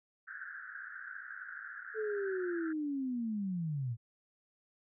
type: band-pass noise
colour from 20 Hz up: white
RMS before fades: -46 dBFS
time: 0.27-2.73 s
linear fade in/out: 10 ms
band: 1400 to 1700 Hz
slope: 96 dB/octave
type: linear sweep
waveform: sine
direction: down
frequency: 442.9 to 110 Hz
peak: -33 dBFS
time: 1.94-3.97 s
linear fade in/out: 50 ms
effects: none